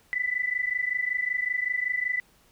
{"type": "tone pair together", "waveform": "sine", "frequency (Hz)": [1978.7, 2004], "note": ["B6", "B6"], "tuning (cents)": [3, 25], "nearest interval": "unison", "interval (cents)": 22, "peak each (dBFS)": -28, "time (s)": [0.13, 2.2], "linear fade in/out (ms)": 0, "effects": ["pink hiss -61 dBFS RMS until 2.51 s"]}